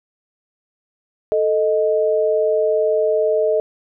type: tone pair together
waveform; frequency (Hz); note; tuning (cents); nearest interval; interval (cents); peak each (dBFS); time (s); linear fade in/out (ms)
sine; 440 / 622.3; A4 / D#5; 0 / 0; tritone; 600; -17; 1.32-3.6; 0
effects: none